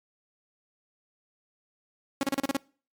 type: tone bursts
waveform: sawtooth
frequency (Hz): 275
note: C#4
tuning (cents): -14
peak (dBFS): -20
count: 7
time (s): 2.21-2.568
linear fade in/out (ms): 2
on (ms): 22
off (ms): 34
effects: noise-tail reverb RT60 0.4 s tail -24 dB re dry + MP3 96 kbps